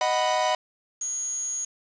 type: chord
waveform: 45% pulse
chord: B major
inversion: first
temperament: equal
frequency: 622.3 / 740 / 987.8 Hz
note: D#5 / F#5 / B5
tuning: 0 / 0 / 0 cents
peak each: -26 dBFS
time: 0.01-0.55 s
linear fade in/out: 2 ms
type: tone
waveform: sine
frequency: 6645 Hz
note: G#8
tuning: in tune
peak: -26 dBFS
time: 1.01-1.65 s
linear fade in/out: 5 ms
effects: resampled to 16000 Hz + 8-bit